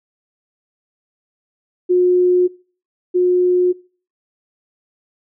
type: tone pair in turn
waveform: sine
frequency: 360.4 / 360.4 Hz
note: F#4 / F#4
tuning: -45 / -45 cents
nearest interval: unison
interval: 0 cents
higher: neither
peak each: -10 / -11 dBFS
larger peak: first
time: 1.89-2.48 / 3.14-3.73 s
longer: neither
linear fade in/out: 20 ms
effects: noise-tail reverb RT60 0.4 s tail -22 dB re dry